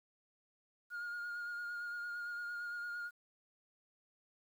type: tone with vibrato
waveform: sine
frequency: 1424 Hz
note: F6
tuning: 33 cents sharp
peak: -37 dBFS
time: 0.9-3.11 s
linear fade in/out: 50 ms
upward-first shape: sine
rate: 8.8 Hz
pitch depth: 21 cents each way
effects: tanh soft clip ceiling -39 dBFS + 11-bit